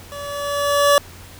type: tone with level ramp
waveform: 25% pulse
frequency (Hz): 573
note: D5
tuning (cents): -43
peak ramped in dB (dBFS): -27 to -6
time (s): 0.12-0.98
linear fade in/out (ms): 0
effects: added 89 Hz sine -42 dBFS peak until 1.39 s + pink hiss -42 dBFS RMS until 1.39 s